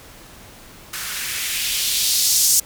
violet noise with band-pass filter sweep, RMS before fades -20 dBFS, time 0.93-2.6 s, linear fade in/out 5 ms, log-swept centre 1300 to 6500 Hz, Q 1.7, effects pink hiss -43 dBFS RMS until 2.65 s

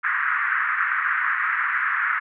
white band-pass noise, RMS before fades -23 dBFS, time 0.03-2.2 s, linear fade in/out 20 ms, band 1200 to 1900 Hz, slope 48 dB/octave, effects none

